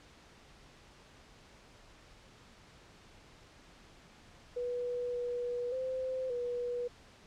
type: tone with pitch steps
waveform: sine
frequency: 489.1 / 486.3 / 518 / 486 Hz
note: B4 / B4 / C5 / B4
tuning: -17 / -27 / -17 / -28 cents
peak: -33 dBFS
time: 4.56-6.88 s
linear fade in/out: 10 ms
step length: 580 ms
effects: pink hiss -58 dBFS RMS until 7.26 s + low-pass 6000 Hz 12 dB/octave